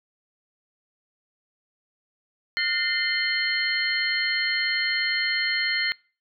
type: tone cluster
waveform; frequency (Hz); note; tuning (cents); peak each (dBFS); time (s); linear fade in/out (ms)
sine; 1430 / 1816 / 2079 / 3071 / 4252; F6 / A#6 / C7 / G7 / C8; +41 / -46 / -12 / -36 / +27; -34 / -28 / -26 / -33 / -28; 2.57-5.92; 0
effects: noise-tail reverb RT60 0.4 s tail -26 dB re dry